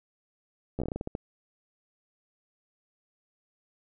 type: slowing click train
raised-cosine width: 2 ms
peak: -19 dBFS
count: 11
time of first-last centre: 0.79-1.151 s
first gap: 12 ms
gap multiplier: 1.23
effects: none